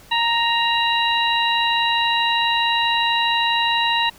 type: harmonic tone with a mistuned harmonic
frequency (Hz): 932.3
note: A#5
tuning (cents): 0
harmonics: 1 / 2 / 3 / 4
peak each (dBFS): -20 / -24 / -22 / -23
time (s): 0.11-4.1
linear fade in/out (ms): 10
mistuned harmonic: 4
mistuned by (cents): +77
effects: pink hiss -47 dBFS RMS until 4.18 s